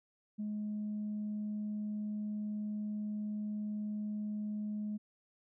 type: tone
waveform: sine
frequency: 210.4 Hz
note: G#3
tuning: 23 cents sharp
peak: -34 dBFS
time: 0.38-4.98 s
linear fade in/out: 20 ms
effects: tanh soft clip ceiling -32 dBFS